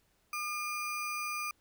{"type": "ring-modulated tone", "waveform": "square", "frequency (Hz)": 1812, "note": "A#6", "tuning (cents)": -50, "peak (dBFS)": -32, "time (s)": [0.33, 1.51], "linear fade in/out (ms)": 2, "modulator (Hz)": 601, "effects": ["pink hiss -72 dBFS RMS until 1.6 s"]}